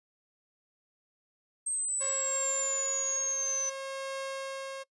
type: exponential sweep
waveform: sine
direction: down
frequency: 8372 to 6050 Hz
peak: -29 dBFS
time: 1.66-3.7 s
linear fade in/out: 10 ms
type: tone with tremolo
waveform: sawtooth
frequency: 540 Hz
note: C#5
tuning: 45 cents flat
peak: -30 dBFS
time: 2-4.84 s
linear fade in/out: 20 ms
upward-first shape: triangle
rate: 0.57 Hz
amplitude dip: 55%
effects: noise-tail reverb RT60 0.1 s tail -23 dB re dry + resampled to 22050 Hz